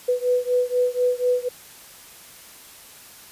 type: beating tone pair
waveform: sine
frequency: 493.9 / 498 Hz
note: B4 / B4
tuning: 0 / +14 cents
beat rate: 4.1 Hz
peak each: -21 / -22 dBFS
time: 0.08-1.49 s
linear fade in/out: 10 ms
effects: white hiss -45 dBFS RMS until 3.31 s + resampled to 32000 Hz